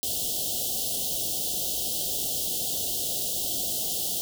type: band-stop noise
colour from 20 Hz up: white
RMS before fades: -29 dBFS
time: 0.03-4.21 s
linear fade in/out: 0 ms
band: 780 to 2900 Hz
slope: 96 dB/octave
effects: none